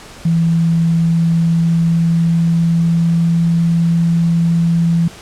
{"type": "tone with pitch glide", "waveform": "sine", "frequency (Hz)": [165.9, 167.83], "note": ["E3", "E3"], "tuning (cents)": [11, 31], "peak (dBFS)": -10, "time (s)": [0.25, 5.08], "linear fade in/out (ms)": 5, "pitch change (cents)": 20, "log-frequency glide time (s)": [0.93, 3.55], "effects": ["pink hiss -36 dBFS RMS until 5.21 s", "low-pass 9000 Hz 12 dB/octave"]}